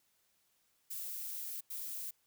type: noise bursts at uneven times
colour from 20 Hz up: violet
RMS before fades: -42 dBFS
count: 2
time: 0.9-1.61 / 1.7-2.11 s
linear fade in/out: 10 ms
effects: white hiss -75 dBFS RMS until 2.26 s